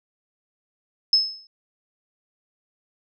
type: tone with exponential decay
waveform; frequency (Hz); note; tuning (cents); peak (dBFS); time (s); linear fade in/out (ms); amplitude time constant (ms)
sine; 5200; E8; -24; -11; 1.13-1.47; 2; 72
effects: none